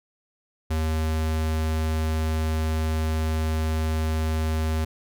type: tone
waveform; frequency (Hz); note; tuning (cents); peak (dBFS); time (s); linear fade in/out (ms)
square; 79; D#2; +27; -23; 0.7-4.85; 10
effects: none